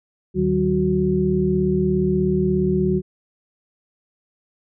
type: tone cluster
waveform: sine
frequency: 75.2 / 153.3 / 190.1 / 368.2 Hz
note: D2 / D#3 / F#3 / F#4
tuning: +42 / -25 / +47 / -8 cents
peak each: -28 / -24 / -20 / -20 dBFS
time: 0.34-3.02 s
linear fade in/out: 50 ms
effects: none